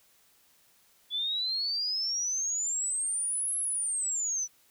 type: exponential two-way sweep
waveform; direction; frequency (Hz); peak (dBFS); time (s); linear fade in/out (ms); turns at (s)
sine; up then down; 3414 to 11070 to 5870; -28; 1.1-4.48; 50; 3.58
effects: white hiss -64 dBFS RMS until 4.7 s